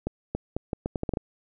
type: accelerating click train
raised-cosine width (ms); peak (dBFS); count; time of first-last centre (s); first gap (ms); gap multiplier
2; -14; 10; 0.07-1.172; 280; 0.77
effects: none